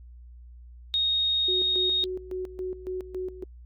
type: tone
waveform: sine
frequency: 3729 Hz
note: A#7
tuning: in tune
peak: -22 dBFS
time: 0.94-2.04 s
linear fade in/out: 0 ms
type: tone with tremolo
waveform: sine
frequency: 370 Hz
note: F#4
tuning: in tune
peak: -29 dBFS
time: 1.48-3.44 s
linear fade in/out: 5 ms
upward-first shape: square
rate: 3.6 Hz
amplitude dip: 75%
effects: added 60 Hz sine -44 dBFS peak until 3.65 s + Opus 48 kbps